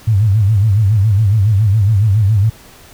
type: tone with vibrato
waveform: sine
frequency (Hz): 103.83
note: G#2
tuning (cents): 0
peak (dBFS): -8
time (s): 0.07-2.5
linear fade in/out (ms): 10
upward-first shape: sine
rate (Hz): 7.2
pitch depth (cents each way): 150
effects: pink hiss -41 dBFS RMS until 2.93 s